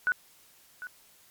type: tone with echo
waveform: sine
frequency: 1480 Hz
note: F#6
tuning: in tune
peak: -22 dBFS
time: 0.07-0.12 s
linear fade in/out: 0 ms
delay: 750 ms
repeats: 1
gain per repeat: -14 dB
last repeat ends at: 0.87 s
effects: white hiss -59 dBFS RMS until 1.3 s + MP3 96 kbps